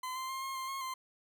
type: tone with pitch steps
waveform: 40% pulse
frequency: 1023 / 1043 / 1060 / 1072 / 1053 / 1081 / 1043 Hz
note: C6 / C6 / C6 / C6 / C6 / C#6 / C6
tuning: -39 / -6 / +22 / +42 / +11 / -44 / -6 cents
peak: -36 dBFS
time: 0.03-0.94 s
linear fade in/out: 5 ms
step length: 130 ms
effects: none